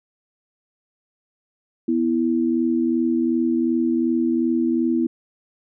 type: tone pair together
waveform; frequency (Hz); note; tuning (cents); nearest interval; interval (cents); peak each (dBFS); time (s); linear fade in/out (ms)
sine; 246.9 / 329.6; B3 / E4; 0 / 0; perfect fourth; 500; -20; 1.88-5.07; 5
effects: none